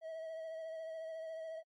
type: tone with vibrato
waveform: triangle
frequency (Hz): 645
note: E5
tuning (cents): -38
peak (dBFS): -40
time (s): 0.01-1.63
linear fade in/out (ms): 50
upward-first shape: sine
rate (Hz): 14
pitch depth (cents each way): 25
effects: AAC 32 kbps